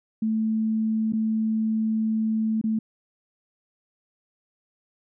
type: tone with dropouts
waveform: sine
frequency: 220 Hz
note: A3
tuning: in tune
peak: -21 dBFS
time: 0.22-2.79 s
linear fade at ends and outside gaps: 5 ms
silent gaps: 1.124-1.133 / 2.614-2.639 s
effects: none